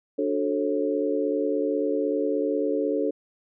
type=chord; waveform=sine; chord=D major seventh; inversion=none; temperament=equal with one note detuned; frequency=293.7 / 370 / 440 / 542.6 Hz; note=D4 / F#4 / A4 / C#5; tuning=0 / 0 / 0 / -37 cents; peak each=-27 / -31 / -26 / -29 dBFS; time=0.18-3.11 s; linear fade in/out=10 ms; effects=none